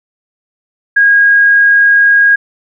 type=tone; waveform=sine; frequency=1636 Hz; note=G#6; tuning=26 cents flat; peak=-4 dBFS; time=0.96-2.36 s; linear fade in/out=10 ms; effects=none